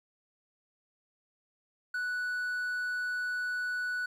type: tone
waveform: triangle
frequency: 1480 Hz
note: F#6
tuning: in tune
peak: -29 dBFS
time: 1.94-4.06 s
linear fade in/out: 5 ms
effects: 11-bit